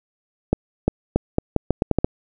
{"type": "accelerating click train", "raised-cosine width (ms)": 2, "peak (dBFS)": -3, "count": 10, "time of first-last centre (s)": [0.53, 2.045], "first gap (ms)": 350, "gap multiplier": 0.8, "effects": []}